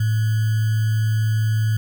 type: tone with sample-and-hold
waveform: sine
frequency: 109.4 Hz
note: A2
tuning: 9 cents flat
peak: -16 dBFS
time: 0-1.77 s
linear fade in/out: 5 ms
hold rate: 1575 Hz
effects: none